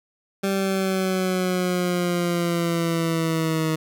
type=exponential sweep; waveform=20% pulse; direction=down; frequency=196 to 157.8 Hz; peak=-16 dBFS; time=0.43-3.76 s; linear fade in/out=10 ms; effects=none